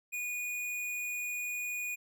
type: tone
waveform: square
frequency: 2457 Hz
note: D#7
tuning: 22 cents flat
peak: -35 dBFS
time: 0.12-1.96 s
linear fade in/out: 20 ms
effects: none